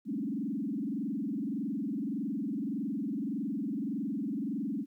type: tone with frequency modulation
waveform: sine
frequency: 246.9 Hz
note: B3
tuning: in tune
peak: -31 dBFS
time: 0.05-4.86 s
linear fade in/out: 50 ms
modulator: 21.7 Hz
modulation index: 2.4
effects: 12-bit